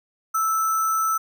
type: tone with sample-and-hold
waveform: sine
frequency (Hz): 1320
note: E6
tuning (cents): +2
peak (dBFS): -19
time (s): 0.34-1.18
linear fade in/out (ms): 10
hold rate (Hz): 7350
effects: none